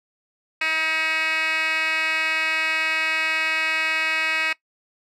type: tone with band-pass filter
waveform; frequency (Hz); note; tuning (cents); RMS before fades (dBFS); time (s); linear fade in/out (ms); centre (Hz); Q
10% pulse; 318.2; D#4; +39; -23; 0.61-4.53; 5; 2600; 5.2
effects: noise-tail reverb RT60 0.1 s tail -20 dB re dry